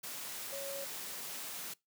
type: tone in noise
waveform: sine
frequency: 554.4 Hz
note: C#5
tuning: in tune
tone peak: -41 dBFS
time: 0.52-0.85 s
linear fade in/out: 10 ms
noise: white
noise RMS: -43 dBFS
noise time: 0.03-1.74 s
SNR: -1 dB
effects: noise-tail reverb RT60 0.2 s tail -23 dB re dry + high-pass 150 Hz 12 dB/octave